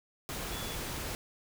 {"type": "tone in noise", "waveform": "sine", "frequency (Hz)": 3420, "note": "A7", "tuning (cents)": -50, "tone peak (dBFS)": -45, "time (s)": [0.52, 0.75], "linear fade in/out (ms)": 0, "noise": "pink", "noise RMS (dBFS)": -38, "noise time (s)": [0.29, 1.15], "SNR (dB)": -10, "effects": []}